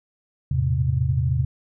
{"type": "tone cluster", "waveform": "sine", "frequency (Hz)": [82.4, 108.1, 118.3, 131.7], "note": ["E2", "A2", "A#2", "C3"], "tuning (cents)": [0, -30, 26, 12], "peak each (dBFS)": [-24, -27, -29, -21], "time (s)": [0.51, 1.45], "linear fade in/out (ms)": 5, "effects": []}